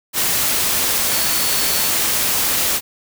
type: tone in noise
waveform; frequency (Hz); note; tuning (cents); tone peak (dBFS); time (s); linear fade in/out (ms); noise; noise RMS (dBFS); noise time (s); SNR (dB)
sine; 4435; C#8; 0; -27; 1.09-1.93; 50; white; -18; 0.13-2.81; -12
effects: none